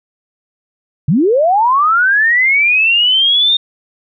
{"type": "linear sweep", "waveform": "sine", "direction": "up", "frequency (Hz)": [123.4, 3678], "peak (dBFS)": -8, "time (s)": [1.08, 3.57], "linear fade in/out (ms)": 5, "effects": []}